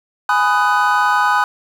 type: chord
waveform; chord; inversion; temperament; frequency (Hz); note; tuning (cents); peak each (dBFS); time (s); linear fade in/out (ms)
triangle; G# minor seventh; none; just; 830.6 / 996.7 / 1245.9 / 1495.1; G#5 / B5 / D#6 / F#6; 0 / +16 / +2 / +18; -16; 0.29-1.44; 2
effects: 7-bit